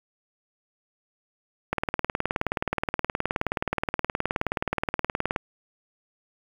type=click train; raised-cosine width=0.5 ms; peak=-9 dBFS; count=70; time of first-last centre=1.73-5.362 s; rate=19 Hz; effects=7-bit